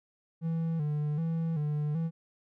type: tone with vibrato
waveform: triangle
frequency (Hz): 156.4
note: D#3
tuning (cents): +9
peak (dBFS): -26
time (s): 0.41-2.11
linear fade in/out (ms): 50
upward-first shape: square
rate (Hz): 1.3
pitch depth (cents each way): 84
effects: none